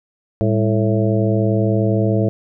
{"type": "harmonic tone with a mistuned harmonic", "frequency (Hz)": 110, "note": "A2", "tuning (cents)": 0, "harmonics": [1, 2, 3, 4, 5, 6], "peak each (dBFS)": [-17, -20, -22, -23, -24, -25], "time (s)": [0.41, 2.29], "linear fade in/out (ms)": 0, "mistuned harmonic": 2, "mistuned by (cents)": -140, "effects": []}